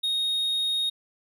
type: tone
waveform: triangle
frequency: 3729 Hz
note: A#7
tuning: in tune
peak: -22 dBFS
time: 0.03-0.9 s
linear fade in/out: 10 ms
effects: none